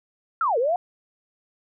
sine linear two-way sweep, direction down then up, 1396.9 to 442.7 to 740 Hz, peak -19 dBFS, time 0.41-0.76 s, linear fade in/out 2 ms, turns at 0.58 s, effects none

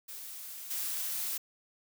blue noise with level steps, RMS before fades -44 / -35 dBFS, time 0.08-1.38 s, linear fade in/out 10 ms, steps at 0.7 s, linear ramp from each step 10 ms, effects none

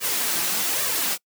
white noise with flanger, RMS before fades -24 dBFS, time 0-1.18 s, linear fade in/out 50 ms, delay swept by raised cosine 1.7 to 5.9 ms, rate 1.2 Hz, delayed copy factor +0.6, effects noise-tail reverb RT60 0.1 s tail -25 dB re dry + high-pass 150 Hz 12 dB/octave

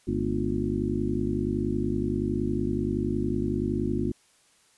harmonic tone with a mistuned harmonic, 50.7 Hz, G#1, 41 cents flat, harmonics 1 / 2 / 3 / 4 / 5 / 6 / 7, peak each -35 / -33 / -35 / -32 / -31 / -32 / -31 dBFS, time 0.07-4.12 s, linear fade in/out 10 ms, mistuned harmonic 4, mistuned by +130 cents, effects white hiss -62 dBFS RMS until 4.77 s + resampled to 24000 Hz

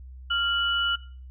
sine tone pair together, 1392.7 / 2951 Hz, F6 / F#7, -5 / -5 cents, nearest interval octave + minor second, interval 1300 cents, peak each -25 dBFS, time 0.3-0.96 s, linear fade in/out 10 ms, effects noise-tail reverb RT60 0.4 s tail -18 dB re dry + added 64 Hz sine -40 dBFS peak until 1.3 s

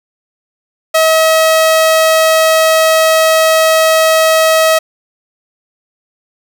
sawtooth tone, 640 Hz, D#5, 49 cents sharp, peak -3 dBFS, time 0.94-4.79 s, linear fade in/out 10 ms, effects none

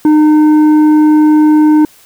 sine tone with tanh clipping, 305.2 Hz, D#4, 33 cents flat, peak -5 dBFS, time 0.05-1.85 s, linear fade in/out 2 ms, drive 7 dB, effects white hiss -43 dBFS RMS until 2.05 s

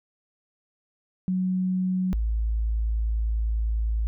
sine tone pair in turn, 185 / 55 Hz, F#3 / A1, 0 / 0 cents, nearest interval octave + major sixth, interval 2100 cents, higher first, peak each -22 dBFS, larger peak neither, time 1.28-2.13 / 2.13-4.07 s, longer second, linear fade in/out 0 ms, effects none

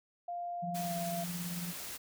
sine tone with pitch glide, 699 to 683.4 Hz, F5 to F5, +1 to -38 cents, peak -36 dBFS, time 0.28-1.24 s, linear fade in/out 5 ms, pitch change -39 cents, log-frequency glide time 0.82-0.95 s
sine tone with tremolo, 174.61 Hz, F3, in tune, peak -35 dBFS, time 0.62-1.73 s, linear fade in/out 20 ms, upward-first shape triangle, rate 18 Hz, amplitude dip 55%
white noise, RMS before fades -43 dBFS, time 0.74-1.98 s, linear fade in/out 20 ms
effects none

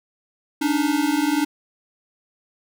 square tone pair together, 285.1 / 305.8 Hz, C#4 / D#4, +49 / -30 cents, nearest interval minor second, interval 121 cents, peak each -22 dBFS, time 0.61-1.45 s, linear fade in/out 10 ms, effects none

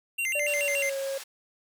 square tone with vibrato, 2400 Hz, D7, 37 cents sharp, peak -27 dBFS, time 0.18-0.9 s, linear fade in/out 10 ms, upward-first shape square, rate 7 Hz, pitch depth 240 cents each way
triangle tone with pitch glide, 587.3 to 544.8 Hz, D5 to C#5, 0 to -30 cents, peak -27 dBFS, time 0.35-1.18 s, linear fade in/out 5 ms, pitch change -130 cents, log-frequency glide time 0.47-0.97 s
white band-pass noise, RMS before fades -42 dBFS, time 0.47-1.24 s, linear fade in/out 10 ms, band 670 to 10000 Hz, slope 12 dB/octave
effects none

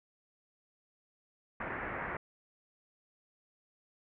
white low-pass noise, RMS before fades -39 dBFS, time 1.6-2.17 s, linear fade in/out 5 ms, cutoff 2100 Hz, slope 48 dB/octave, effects none

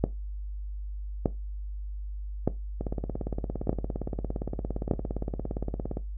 two click trains, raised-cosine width 2 ms, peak -9 / -18 dBFS, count 5 / 56, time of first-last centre 0.04-4.912 / 2.81-5.971 s, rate 0.821 / 17.4 Hz, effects noise-tail reverb RT60 0.2 s tail -17 dB re dry + added 50 Hz sine -33 dBFS peak until 6.17 s

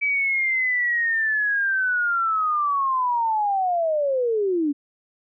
sine linear sweep, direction down, 2301 to 276.8 Hz, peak -19 dBFS, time 0.01-4.73 s, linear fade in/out 20 ms, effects none

